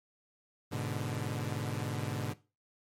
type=chord; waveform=sawtooth; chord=G# diminished; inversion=none; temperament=equal; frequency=103.83 / 123.47 / 146.83 Hz; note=G#2 / B2 / D3; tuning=0 / 0 / 0 cents; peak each=-34 dBFS; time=0.71-2.34 s; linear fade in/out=20 ms; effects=noise-tail reverb RT60 0.3 s tail -18 dB re dry + MP3 64 kbps